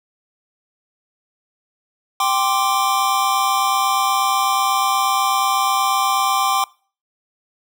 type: chord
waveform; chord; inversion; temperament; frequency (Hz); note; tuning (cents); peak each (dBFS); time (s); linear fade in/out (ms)
square; G suspended fourth; none; equal; 784 / 1046.5 / 1174.7; G5 / C6 / D6; 0 / 0 / 0; -21; 2.2-6.64; 2
effects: noise-tail reverb RT60 0.4 s tail -23 dB re dry

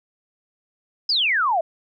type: exponential sweep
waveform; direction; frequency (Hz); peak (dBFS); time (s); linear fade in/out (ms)
sine; down; 5220 to 622.3; -17; 1.09-1.61; 5
effects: none

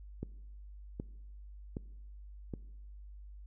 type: click train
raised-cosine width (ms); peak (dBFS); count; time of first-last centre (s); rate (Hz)
3; -25; 4; 0.23-2.538; 1.3
effects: noise-tail reverb RT60 1.0 s tail -21 dB re dry + added 50 Hz sine -47 dBFS peak until 3.46 s

